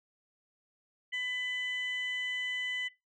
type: tone pair together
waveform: sine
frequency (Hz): 2000 / 3005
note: B6 / F#7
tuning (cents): +21 / +26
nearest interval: perfect fifth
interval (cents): 705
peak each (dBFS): -32 / -36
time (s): 1.12-2.89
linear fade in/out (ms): 20
effects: noise-tail reverb RT60 0.2 s tail -18 dB re dry + tanh soft clip ceiling -28 dBFS